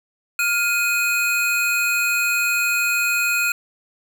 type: tone pair together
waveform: square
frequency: 1406.8 / 2500 Hz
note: F6 / D#7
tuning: +12 / +8 cents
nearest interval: minor seventh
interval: 996 cents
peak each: -23 / -20 dBFS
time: 0.39-3.52 s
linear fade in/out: 2 ms
effects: none